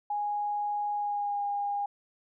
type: tone with pitch glide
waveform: sine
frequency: 827 to 812.3 Hz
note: G#5 to G#5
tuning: -8 to -39 cents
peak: -28 dBFS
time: 0.1-1.86 s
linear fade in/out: 5 ms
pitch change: -31 cents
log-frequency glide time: 0.93-1.44 s
effects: none